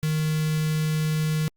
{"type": "tone with notch filter", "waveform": "square", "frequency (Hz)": 155.3, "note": "D#3", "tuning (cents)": -3, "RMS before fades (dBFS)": -24, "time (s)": [0.03, 1.48], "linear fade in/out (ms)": 0, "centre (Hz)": 710, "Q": 0.52, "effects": ["Opus 48 kbps"]}